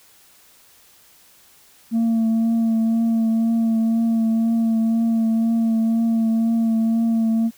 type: tone with vibrato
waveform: sine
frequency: 226.6 Hz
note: A#3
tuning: 49 cents flat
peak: -13 dBFS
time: 1.91-7.51 s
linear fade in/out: 50 ms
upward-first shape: triangle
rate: 2 Hz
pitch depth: 23 cents each way
effects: tanh soft clip ceiling -15 dBFS + white hiss -52 dBFS RMS until 7.57 s